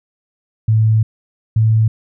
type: tone pair in turn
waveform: sine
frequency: 110 / 110.61 Hz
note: A2 / A2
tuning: 0 / +10 cents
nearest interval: unison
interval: 10 cents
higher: second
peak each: -9 dBFS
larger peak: neither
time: 0.68-1.03 / 1.56-1.88 s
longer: first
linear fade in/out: 5 ms
effects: none